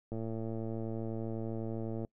click train, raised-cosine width 2 ms, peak -26 dBFS, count 217, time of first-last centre 0.12-2.049 s, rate 112 Hz, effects noise-tail reverb RT60 0.1 s tail -25 dB re dry

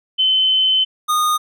sine / square tone pair in turn, 3057 / 1230.1 Hz, G7 / D#6, -44 / -20 cents, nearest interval octave + major third, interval 1576 cents, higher first, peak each -12 / -15 dBFS, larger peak first, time 0.18-0.85 / 1.08-1.38 s, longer first, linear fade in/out 20 ms, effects none

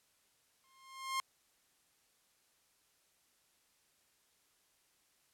sawtooth tone with exponential growth, 1063 Hz, C6, 27 cents sharp, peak -28 dBFS, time 0.64-1.2 s, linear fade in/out 0 ms, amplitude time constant 120 ms, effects white hiss -73 dBFS RMS until 5.33 s + low-pass 12000 Hz 12 dB/octave

